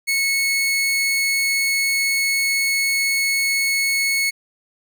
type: tone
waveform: sawtooth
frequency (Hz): 2198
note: C#7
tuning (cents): -15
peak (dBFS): -14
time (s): 0.07-4.31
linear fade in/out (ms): 20
effects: none